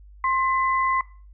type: tone pair together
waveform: sine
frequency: 1058.3 / 2010 Hz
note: C6 / B6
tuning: +19 / +30 cents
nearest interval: major seventh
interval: 1111 cents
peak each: -20 / -27 dBFS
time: 0.24-1.01 s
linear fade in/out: 2 ms
effects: noise-tail reverb RT60 0.4 s tail -19 dB re dry + added 50 Hz sine -44 dBFS peak until 1.33 s